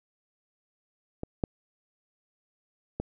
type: clicks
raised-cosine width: 2 ms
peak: -20 / -13 / -17 dBFS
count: 3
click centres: 1.234 / 1.438 / 3 s
effects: none